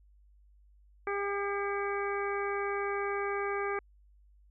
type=harmonic tone with a mistuned harmonic; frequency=401.6 Hz; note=G4; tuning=42 cents sharp; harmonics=1 / 2 / 3 / 4 / 5 / 6; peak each=-33 / -39 / -37 / -40 / -43 / -42 dBFS; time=1.07-3.79 s; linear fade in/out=2 ms; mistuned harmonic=6; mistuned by=-100 cents; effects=added 50 Hz sine -58 dBFS peak until 4.5 s